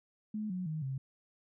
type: tone with pitch steps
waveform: sine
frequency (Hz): 213.6 / 182.76 / 156.36 / 133.78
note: G#3 / F#3 / D#3 / C3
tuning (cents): +49 / -21 / +9 / +39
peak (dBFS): -34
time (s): 0.34-0.98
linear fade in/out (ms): 5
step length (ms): 160
effects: none

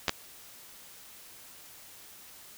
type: clicks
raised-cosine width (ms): 0.2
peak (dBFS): -8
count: 2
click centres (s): 0.082 / 0.094
effects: white hiss -51 dBFS RMS until 2.57 s

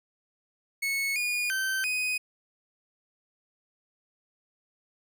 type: tone with pitch steps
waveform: 40% pulse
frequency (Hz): 2202 / 2444 / 1548 / 2500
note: C#7 / D#7 / G6 / D#7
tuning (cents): -12 / -32 / -22 / +8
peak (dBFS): -26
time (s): 0.82-2.18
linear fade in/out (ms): 10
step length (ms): 340
effects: none

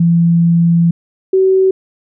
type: tone pair in turn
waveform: sine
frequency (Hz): 169.1 / 379.6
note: E3 / F#4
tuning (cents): +44 / +44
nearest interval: octave + major second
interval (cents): 1400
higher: second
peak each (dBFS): -7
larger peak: neither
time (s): 0-0.91 / 1.33-1.71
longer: first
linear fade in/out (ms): 5
effects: none

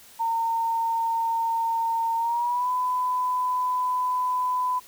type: tone with pitch glide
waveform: sine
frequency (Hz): 914 to 1002.5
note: A#5 to B5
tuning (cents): -34 to +26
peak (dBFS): -22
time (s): 0.19-4.8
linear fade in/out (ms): 20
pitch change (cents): +160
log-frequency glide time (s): 2.17-2.7
effects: white hiss -50 dBFS RMS until 4.87 s

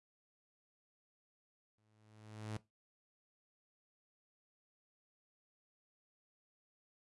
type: tone with exponential growth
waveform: sawtooth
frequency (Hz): 107.8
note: A2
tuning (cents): -35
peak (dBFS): -35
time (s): 1.78-2.57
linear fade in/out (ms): 0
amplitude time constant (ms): 170
effects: noise-tail reverb RT60 0.2 s tail -18 dB re dry + resampled to 24000 Hz

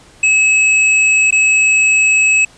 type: tone with dropouts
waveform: square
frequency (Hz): 2579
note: E7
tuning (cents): -39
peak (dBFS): -9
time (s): 0.23-2.45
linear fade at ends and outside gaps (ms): 5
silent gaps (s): 1.308-1.324
effects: pink hiss -44 dBFS RMS until 2.57 s + resampled to 22050 Hz

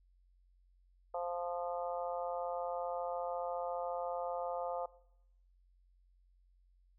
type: harmonic tone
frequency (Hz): 174.61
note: F3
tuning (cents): 0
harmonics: 3 / 4 / 5 / 6 / 7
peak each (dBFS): -39 / -40 / -43 / -50 / -48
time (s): 1.14-4.86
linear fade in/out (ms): 5
effects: noise-tail reverb RT60 0.8 s tail -20 dB re dry + added 45 Hz sine -65 dBFS peak until 6.98 s

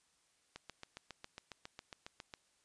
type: click train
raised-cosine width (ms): 0.2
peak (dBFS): -29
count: 14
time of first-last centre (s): 0.56-2.338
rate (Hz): 7.31
effects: white hiss -74 dBFS RMS until 2.64 s + resampled to 22050 Hz

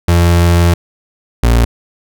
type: tone pair in turn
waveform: 35% pulse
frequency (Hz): 86 / 58.49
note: F2 / A#1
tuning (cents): -26 / +7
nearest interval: perfect fifth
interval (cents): 667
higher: first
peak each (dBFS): -5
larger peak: neither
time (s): 0.08-0.74 / 1.43-1.65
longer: first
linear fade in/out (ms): 5
effects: none

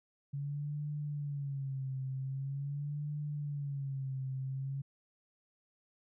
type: tone with vibrato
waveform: sine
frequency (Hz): 140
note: C#3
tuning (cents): +18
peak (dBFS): -35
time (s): 0.33-4.82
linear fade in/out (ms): 10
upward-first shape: sine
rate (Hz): 0.44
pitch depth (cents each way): 98
effects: none

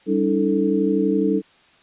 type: tone cluster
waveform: sine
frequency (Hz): 195.7 / 286.2 / 318 / 441.3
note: G3 / D4 / D#4 / A4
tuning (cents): -3 / -45 / +38 / +5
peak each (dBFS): -22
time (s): 0.06-1.42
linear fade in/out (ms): 50
effects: white hiss -54 dBFS RMS until 1.82 s + resampled to 8000 Hz

